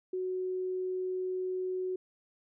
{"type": "tone", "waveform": "sine", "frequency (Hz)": 370, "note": "F#4", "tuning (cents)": 0, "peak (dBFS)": -31, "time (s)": [0.13, 1.96], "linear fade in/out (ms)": 5, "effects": []}